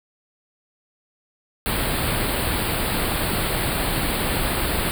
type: band-stop noise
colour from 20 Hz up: pink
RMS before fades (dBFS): -23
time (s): 1.66-4.91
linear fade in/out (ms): 0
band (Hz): 4700 to 8100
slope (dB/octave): 96
effects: none